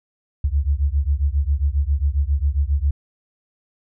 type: beating tone pair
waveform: sine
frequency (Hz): 67.8 / 75.2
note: C#2 / D2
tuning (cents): -38 / +42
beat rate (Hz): 7.4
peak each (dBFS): -19 / -20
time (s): 0.44-2.91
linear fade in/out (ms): 5
effects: none